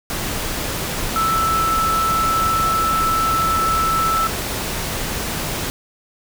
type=tone in noise; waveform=sine; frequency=1318.5 Hz; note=E6; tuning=in tune; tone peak=-16 dBFS; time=1.16-4.27 s; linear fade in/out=0 ms; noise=pink; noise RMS=-24 dBFS; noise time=0.1-5.7 s; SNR=+5 dB; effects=none